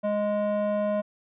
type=tone with band-pass filter; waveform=square; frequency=207.7 Hz; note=G#3; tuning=in tune; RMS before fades=-26 dBFS; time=0.03-1.02 s; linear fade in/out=20 ms; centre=570 Hz; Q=2.3; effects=resampled to 8000 Hz